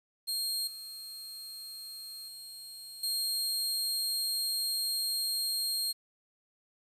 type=tone with level steps; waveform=sawtooth; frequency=4224 Hz; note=C8; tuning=16 cents sharp; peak=-28 / -39 / -41 / -27 dBFS; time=0.27-5.93 s; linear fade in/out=20 ms; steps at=0.67 / 2.28 / 3.03 s; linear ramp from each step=5 ms; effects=resampled to 32000 Hz + 10-bit